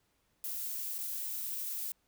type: noise with dropouts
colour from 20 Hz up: violet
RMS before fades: -38 dBFS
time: 0.44-1.92 s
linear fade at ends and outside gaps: 1 ms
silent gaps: 0.983-0.988 s
effects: pink hiss -75 dBFS RMS until 2.07 s